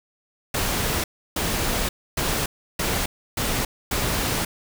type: noise bursts at uneven times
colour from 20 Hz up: pink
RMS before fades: -24 dBFS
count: 6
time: 0.54-1.04 / 1.36-1.89 / 2.17-2.46 / 2.79-3.06 / 3.37-3.65 / 3.91-4.45 s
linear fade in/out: 5 ms
effects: none